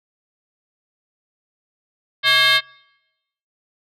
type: tone with frequency modulation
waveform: sine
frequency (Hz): 2652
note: E7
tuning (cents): +10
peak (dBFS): -9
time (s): 2.23-2.61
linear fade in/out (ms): 50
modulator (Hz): 504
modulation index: 2.8
effects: noise-tail reverb RT60 0.9 s tail -26 dB re dry + tanh soft clip ceiling -11 dBFS